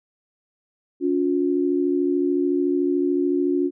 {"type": "tone pair together", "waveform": "sine", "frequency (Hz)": [283.5, 357.2], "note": ["C#4", "F4"], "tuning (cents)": [39, 39], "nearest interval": "major third", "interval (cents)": 400, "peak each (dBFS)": -21, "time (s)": [1, 3.71], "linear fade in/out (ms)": 50, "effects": []}